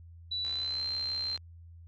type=tone with pitch glide; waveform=sine; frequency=3951 to 4140 Hz; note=B7 to C8; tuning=0 to -19 cents; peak=-31 dBFS; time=0.31-1.37 s; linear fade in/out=10 ms; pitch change=+81 cents; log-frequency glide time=0.45-0.85 s
type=click train; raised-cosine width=0.2 ms; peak=-29 dBFS; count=62; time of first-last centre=0.45-1.376 s; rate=65.9 Hz
effects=added 84 Hz sine -48 dBFS peak until 1.87 s